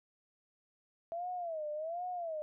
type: tone with vibrato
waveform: sine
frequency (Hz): 659.3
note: E5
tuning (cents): 0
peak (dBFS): -36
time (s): 1.12-2.42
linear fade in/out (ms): 0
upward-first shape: sine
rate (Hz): 1.3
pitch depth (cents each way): 170
effects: none